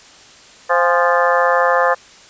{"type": "harmonic tone with a mistuned harmonic", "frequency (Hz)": 174.61, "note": "F3", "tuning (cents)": 0, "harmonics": [3, 4, 5, 6, 7, 8, 9, 10], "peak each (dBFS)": [-16, -20, -21, -19, -20, -26, -26, -20], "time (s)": [0.69, 1.95], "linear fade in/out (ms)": 20, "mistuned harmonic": 5, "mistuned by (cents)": -78, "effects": ["white hiss -43 dBFS RMS until 2.29 s", "resampled to 16000 Hz"]}